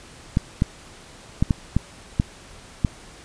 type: clicks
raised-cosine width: 5 ms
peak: -5 dBFS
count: 7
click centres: 0.371 / 0.621 / 1.425 / 1.508 / 1.766 / 2.199 / 2.848 s
effects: pink hiss -45 dBFS RMS until 3.24 s + resampled to 22050 Hz